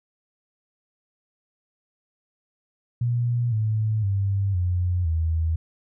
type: tone with pitch steps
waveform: sine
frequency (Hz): 120 / 108.78 / 98.6 / 89.38 / 81.02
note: B2 / A2 / G2 / F2 / E2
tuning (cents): -49 / -19 / +11 / +41 / -29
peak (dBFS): -20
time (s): 3.01-5.56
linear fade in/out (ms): 5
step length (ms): 510
effects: none